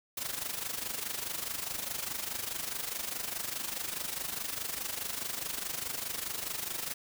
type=noise with amplitude modulation; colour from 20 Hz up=white; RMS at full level=-34 dBFS; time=0.17-6.94 s; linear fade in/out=5 ms; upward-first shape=sine; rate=24.8 Hz; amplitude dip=70%; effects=none

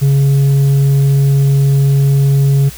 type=tone with tanh clipping; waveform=sine; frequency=138.59 Hz; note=C#3; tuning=in tune; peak=-8 dBFS; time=0.01-2.7 s; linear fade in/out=20 ms; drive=4 dB; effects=added 60 Hz sine -34 dBFS peak until 2.77 s + white hiss -33 dBFS RMS until 2.77 s

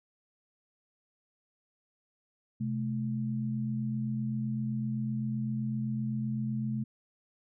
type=tone pair together; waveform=sine; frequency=128.5 / 216.3 Hz; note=C3 / A3; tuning=-31 / -29 cents; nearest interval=major sixth; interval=902 cents; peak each=-33 / -32 dBFS; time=2.6-6.84 s; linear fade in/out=10 ms; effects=none

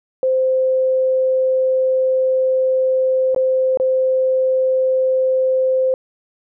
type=tone with dropouts; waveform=sine; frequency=520 Hz; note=C5; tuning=11 cents flat; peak=-13 dBFS; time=0.23-5.94 s; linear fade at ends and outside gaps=1 ms; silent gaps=3.347-3.362 / 3.773-3.799 s; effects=none

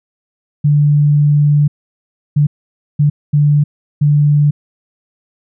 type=tone bursts at uneven times; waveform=sine; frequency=146.83 Hz; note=D3; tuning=in tune; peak=-7 dBFS; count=5; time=0.64-1.68 / 2.36-2.47 / 2.99-3.1 / 3.33-3.64 / 4.01-4.51 s; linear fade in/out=10 ms; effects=none

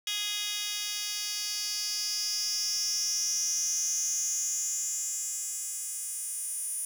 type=tone with high-pass filter sweep; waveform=10% pulse; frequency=414.6 Hz; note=G#4; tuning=3 cents flat; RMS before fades=-32 dBFS; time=0.07-6.85 s; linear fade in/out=2 ms; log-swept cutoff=3600 to 9500 Hz; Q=6.4; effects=none

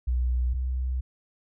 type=tone pair in turn; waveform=sine; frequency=61.74 / 63.66 Hz; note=B1 / C2; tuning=0 / -47 cents; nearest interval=minor second; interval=53 cents; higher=second; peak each=-22 / -25 dBFS; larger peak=first; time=0.07-0.54 / 0.54-1.01 s; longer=neither; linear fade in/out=10 ms; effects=none

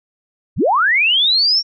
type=linear sweep; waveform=sine; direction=up; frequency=40.81 to 5588 Hz; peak=-11 dBFS; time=0.56-1.63 s; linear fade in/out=50 ms; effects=none

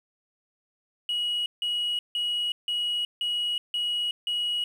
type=tone bursts; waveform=sine; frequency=2908 Hz; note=F#7; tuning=31 cents flat; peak=-23 dBFS; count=7; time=1.09-4.64 s; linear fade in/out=2 ms; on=370 ms; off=160 ms; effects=tanh soft clip ceiling -23 dBFS + 9-bit

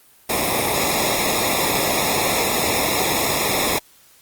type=noise with comb filter; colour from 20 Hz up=pink; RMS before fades=-20 dBFS; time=0.29-3.79 s; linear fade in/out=10 ms; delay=0.66 ms; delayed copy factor=-1; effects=white hiss -52 dBFS RMS until 4.21 s + Opus 32 kbps

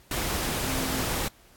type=tone in noise; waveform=sine; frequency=261.6 Hz; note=C4; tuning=in tune; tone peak=-33 dBFS; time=0.67-1.03 s; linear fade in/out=2 ms; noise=pink; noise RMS=-29 dBFS; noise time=0.11-1.28 s; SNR=-7 dB; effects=pink hiss -57 dBFS RMS until 1.56 s + AAC 64 kbps

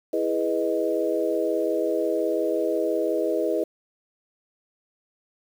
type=chord; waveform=sine; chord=E major seventh; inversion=none; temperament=equal; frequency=329.6 / 415.3 / 493.9 / 622.3 Hz; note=E4 / G#4 / B4 / D#5; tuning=0 / 0 / 0 / 0 cents; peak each=-27 dBFS; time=0.13-3.64 s; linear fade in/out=5 ms; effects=8-bit

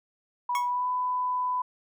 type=tone with pitch glide; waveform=sine; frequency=978 to 999.1 Hz; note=B5 to B5; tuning=-17 to +20 cents; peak=-25 dBFS; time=0.49-1.62 s; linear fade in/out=5 ms; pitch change=+37 cents; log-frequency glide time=0.65-0.88 s
type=tone with exponential decay; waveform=25% pulse; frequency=1100 Hz; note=C#6; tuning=14 cents flat; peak=-22 dBFS; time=0.55-0.71 s; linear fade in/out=1 ms; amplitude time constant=33 ms
effects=none

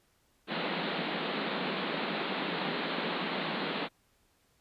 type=band-pass noise; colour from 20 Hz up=pink; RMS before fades=-34 dBFS; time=0.47-3.89 s; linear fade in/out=50 ms; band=160 to 4200 Hz; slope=96 dB/octave; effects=pink hiss -70 dBFS RMS until 4.6 s + resampled to 32000 Hz

